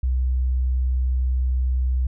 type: tone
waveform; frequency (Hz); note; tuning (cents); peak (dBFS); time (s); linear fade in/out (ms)
sine; 63.5; B1; +49; -18; 0.03-2.07; 5
effects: none